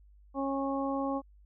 harmonic tone, 273.8 Hz, C#4, 21 cents flat, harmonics 1 / 2 / 3 / 4, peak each -32 / -35 / -37 / -38 dBFS, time 0.34-1.22 s, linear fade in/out 50 ms, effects added 50 Hz sine -55 dBFS peak until 1.45 s

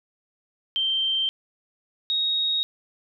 sine tone pair in turn, 3136 / 3761 Hz, G7 / A#7, 0 / +15 cents, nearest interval minor third, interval 315 cents, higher second, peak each -21 dBFS, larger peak neither, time 0.76-1.29 / 2.1-2.63 s, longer neither, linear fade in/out 0 ms, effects none

